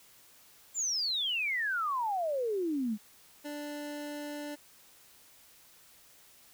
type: exponential sweep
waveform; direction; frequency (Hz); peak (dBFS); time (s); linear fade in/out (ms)
sine; down; 7459 to 201.7; -29; 0.74-2.98; 50
type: tone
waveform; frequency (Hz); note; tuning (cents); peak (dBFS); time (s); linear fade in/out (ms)
25% pulse; 293.7; D4; 0; -34; 3.44-4.56; 20
effects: white hiss -59 dBFS RMS until 6.53 s